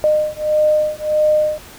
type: beating tone pair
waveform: sine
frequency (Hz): 609 / 610.6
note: D#5 / D#5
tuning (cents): -37 / -33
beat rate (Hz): 1.6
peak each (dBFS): -16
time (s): 0.04-1.58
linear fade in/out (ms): 0
effects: pink hiss -39 dBFS RMS until 1.78 s